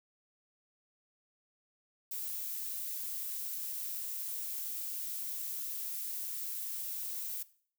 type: noise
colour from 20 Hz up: violet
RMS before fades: -39 dBFS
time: 2.11-7.43 s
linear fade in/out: 5 ms
effects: noise-tail reverb RT60 0.5 s tail -18 dB re dry